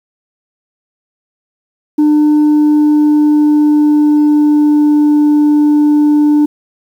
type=tone with pitch glide; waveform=sine; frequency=300.2 to 296.9 Hz; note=D4 to D4; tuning=+38 to +19 cents; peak=-3 dBFS; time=1.98-6.46 s; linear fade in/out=10 ms; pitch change=-19 cents; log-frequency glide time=2.23-5.19 s; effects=tanh soft clip ceiling -5 dBFS + 7-bit